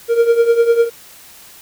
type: tone with tremolo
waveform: triangle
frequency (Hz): 466.2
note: A#4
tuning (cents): 0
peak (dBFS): -4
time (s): 0.08-0.9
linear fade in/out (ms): 50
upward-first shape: triangle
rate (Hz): 10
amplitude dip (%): 80
effects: white hiss -41 dBFS RMS until 1.61 s